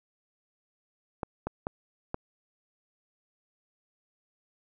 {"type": "clicks", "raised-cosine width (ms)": 1, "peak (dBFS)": -17, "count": 4, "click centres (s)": [1.232, 1.47, 1.669, 2.144], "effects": []}